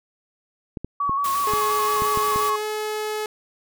clicks, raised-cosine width 3 ms, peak -17 dBFS, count 7, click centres 0.772 / 0.846 / 1.095 / 1.536 / 2.021 / 2.174 / 2.36 s
sine tone with vibrato, 1118 Hz, C#6, 14 cents sharp, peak -20 dBFS, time 1-2.56 s, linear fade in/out 5 ms, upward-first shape square, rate 5.7 Hz, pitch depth 32 cents each way
white noise, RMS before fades -32 dBFS, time 1.24-2.5 s, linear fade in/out 5 ms
sawtooth tone with pitch glide, 422.4 to 427.3 Hz, G#4 to G#4, +29 to +49 cents, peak -21 dBFS, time 1.47-3.26 s, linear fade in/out 2 ms, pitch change +20 cents, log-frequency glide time 2.58-2.64 s
effects none

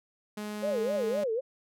sawtooth tone with pitch glide, 210 to 208.3 Hz, G#3 to G#3, +19 to +5 cents, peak -31 dBFS, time 0.37-1.24 s, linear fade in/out 5 ms, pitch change -14 cents, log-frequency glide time 0.69-0.81 s
sine tone with vibrato, 518 Hz, C5, 17 cents flat, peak -27 dBFS, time 0.62-1.41 s, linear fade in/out 20 ms, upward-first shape sine, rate 3.9 Hz, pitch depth 290 cents each way
effects none

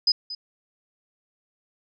sine tone with echo, 5000 Hz, D#8, 8 cents sharp, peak -16 dBFS, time 0.07-0.12 s, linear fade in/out 5 ms, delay 230 ms, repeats 1, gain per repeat -15 dB, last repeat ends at 0.35 s, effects none

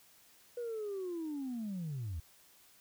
sine linear sweep, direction down, 489.2 to 73.42 Hz, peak -35 dBFS, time 0.57-2.2 s, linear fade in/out 5 ms, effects tanh soft clip ceiling -34 dBFS + white hiss -63 dBFS RMS until 2.8 s

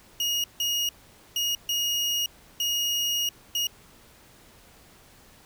30% pulse tone bursts at uneven times, 2870 Hz, F7, 47 cents sharp, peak -21 dBFS, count 6, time 0.2-0.44 / 0.6-0.89 / 1.36-1.55 / 1.69-2.26 / 2.6-3.29 / 3.55-3.67 s, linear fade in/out 2 ms, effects pink hiss -54 dBFS RMS until 5.45 s

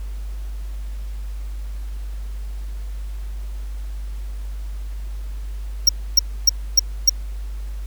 square tone bursts, 5588 Hz, F8, in tune, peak -8 dBFS, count 5, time 5.87-7.095 s, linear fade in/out 5 ms, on 21 ms, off 280 ms, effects added 50 Hz sine -26 dBFS peak until 7.86 s + pink hiss -49 dBFS RMS until 7.86 s

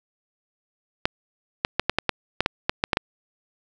clicks, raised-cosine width 0.3 ms, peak -3 dBFS, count 12, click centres 1.055 / 1.649 / 1.796 / 1.896 / 1.986 / 2.093 / 2.406 / 2.461 / 2.695 / 2.839 / 2.932 / 2.971 s, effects none

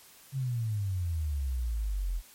sine exponential sweep, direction down, 138.59 to 41.2 Hz, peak -28 dBFS, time 0.32-2.22 s, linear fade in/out 50 ms, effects white hiss -55 dBFS RMS until 2.34 s + MP3 64 kbps

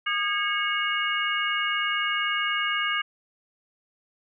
sine tone cluster, 1221 / 1636 / 2196 / 2855 Hz, D#6 / G#6 / C#7 / F7, -33 / -26 / -17 / +37 cents, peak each -29 dBFS, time 0.06-3.02 s, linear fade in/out 10 ms, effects none

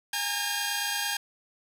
10% pulse tone cluster, 820 / 916 / 1611 Hz, G#5 / A#5 / G6, -22 / -31 / +47 cents, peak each -24 / -27 / -22 dBFS, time 0.13-1.17 s, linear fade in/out 5 ms, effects none

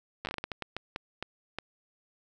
slowing click train, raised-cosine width 0.3 ms, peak -18 dBFS, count 14, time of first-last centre 0.25-1.586 s, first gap 9 ms, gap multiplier 1.36, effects none

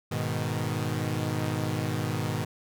sawtooth chord, G# minor, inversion none, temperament equal, 103.83 / 123.47 / 155.56 Hz, G#2 / B2 / D#3, 0 / 0 / 0 cents, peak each -28 dBFS, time 0.11-2.45 s, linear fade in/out 10 ms, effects none

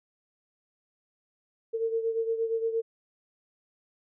sine beating tone pair, 451.9 / 460.5 Hz, A4 / A#4, +46 / -21 cents, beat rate 8.6 Hz, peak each -27 / -33 dBFS, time 1.73-2.82 s, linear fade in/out 20 ms, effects none

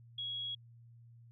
sine tone, 3322 Hz, G#7, in tune, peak -37 dBFS, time 0.18-0.55 s, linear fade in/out 5 ms, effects added 117 Hz sine -55 dBFS peak until 1.31 s

